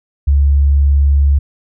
sine tone, 70.5 Hz, C#2, 30 cents sharp, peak -7 dBFS, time 0.27-1.39 s, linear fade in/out 10 ms, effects none

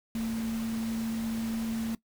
sine tone in noise, 225.7 Hz, A3, 44 cents sharp, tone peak -29 dBFS, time 0.15-1.95 s, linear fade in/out 2 ms, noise pink, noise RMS -43 dBFS, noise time 0.15-1.95 s, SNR +11 dB, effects noise-tail reverb RT60 0.1 s tail -19 dB re dry

